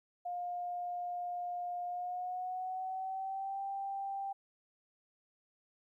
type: tone with pitch glide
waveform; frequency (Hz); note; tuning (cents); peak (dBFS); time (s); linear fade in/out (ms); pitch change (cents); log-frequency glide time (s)
sine; 709 to 786.7; F5 to G5; +26 to +6; -36; 0.25-4.33; 10; +180; 1.86-3.62
effects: 13-bit

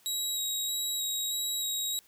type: tone with vibrato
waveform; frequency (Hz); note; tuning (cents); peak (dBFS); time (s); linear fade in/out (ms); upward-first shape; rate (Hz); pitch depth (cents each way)
20% pulse; 3835; A#7; +48; -24; 0.06-1.99; 0; square; 1.6; 11
effects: white hiss -62 dBFS RMS until 2.07 s

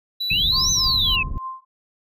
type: tone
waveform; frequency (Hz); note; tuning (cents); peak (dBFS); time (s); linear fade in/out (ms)
triangle; 3951; B7; 0; -21; 0.2-1.16; 10
type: exponential two-way sweep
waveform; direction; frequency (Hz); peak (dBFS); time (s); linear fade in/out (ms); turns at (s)
sine; up then down; 2500 to 6250 to 2500; -18; 0.3-1.23; 5; 0.71
type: low-pass noise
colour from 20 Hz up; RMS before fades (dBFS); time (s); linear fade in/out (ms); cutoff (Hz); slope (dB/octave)
pink; -28; 0.31-1.38; 0; 130; 12
type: tone with tremolo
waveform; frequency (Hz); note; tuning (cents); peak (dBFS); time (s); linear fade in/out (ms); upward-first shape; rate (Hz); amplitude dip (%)
sine; 1046.5; C6; 0; -26; 0.51-1.65; 50; triangle; 3.4; 100
effects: none

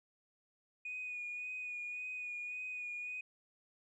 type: tone with vibrato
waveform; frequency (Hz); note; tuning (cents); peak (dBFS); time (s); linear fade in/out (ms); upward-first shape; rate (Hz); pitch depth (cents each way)
sine; 2470; D#7; -13; -39; 0.85-3.21; 5; sine; 1.8; 24
effects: tanh soft clip ceiling -35 dBFS

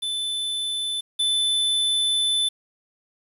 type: tone pair in turn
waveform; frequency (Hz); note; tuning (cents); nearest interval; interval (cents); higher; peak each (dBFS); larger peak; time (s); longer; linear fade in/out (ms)
square; 3515 / 3515; A7 / A7; -2 / -2; unison; 0; neither; -25 / -20; second; 0.02-1.01 / 1.19-2.49; second; 10
effects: resampled to 32000 Hz + 8-bit

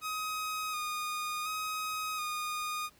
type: tone with vibrato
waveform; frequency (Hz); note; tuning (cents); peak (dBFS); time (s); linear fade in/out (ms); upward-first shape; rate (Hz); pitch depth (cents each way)
sawtooth; 1244.5; D#6; 0; -30; 0.01-2.9; 50; square; 0.69; 24
effects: pink hiss -63 dBFS RMS until 2.99 s

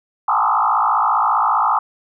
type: tone with frequency modulation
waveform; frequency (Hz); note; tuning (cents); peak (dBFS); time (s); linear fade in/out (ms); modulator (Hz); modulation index
sine; 1046.5; C6; 0; -13; 0.28-1.79; 5; 55; 4.7
effects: none

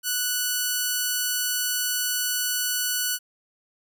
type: tone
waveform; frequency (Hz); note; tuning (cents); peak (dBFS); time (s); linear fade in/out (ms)
5% pulse; 1480; F#6; 0; -12; 0.03-3.19; 50
effects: none

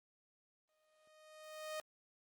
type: tone with exponential growth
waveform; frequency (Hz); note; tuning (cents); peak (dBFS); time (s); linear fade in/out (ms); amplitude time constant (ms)
sawtooth; 620; D#5; -6; -36; 0.69-1.8; 0; 240
effects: Opus 24 kbps

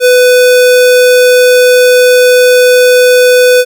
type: tone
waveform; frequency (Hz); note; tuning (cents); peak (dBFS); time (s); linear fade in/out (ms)
square; 498.5; B4; +16; -3; 0-3.65; 50
effects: none

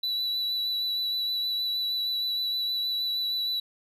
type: tone with vibrato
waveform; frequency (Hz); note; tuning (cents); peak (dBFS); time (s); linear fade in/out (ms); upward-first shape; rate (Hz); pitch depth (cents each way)
triangle; 3951; B7; 0; -25; 0.03-3.6; 5; triangle; 6.4; 19
effects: none

